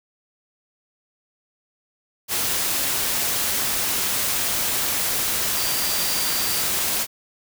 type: tone in noise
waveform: sine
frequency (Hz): 4713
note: D8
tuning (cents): +5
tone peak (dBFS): -30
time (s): 5.54-6.64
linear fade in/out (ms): 50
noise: white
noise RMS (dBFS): -23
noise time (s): 2.28-7.07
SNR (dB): -10
effects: none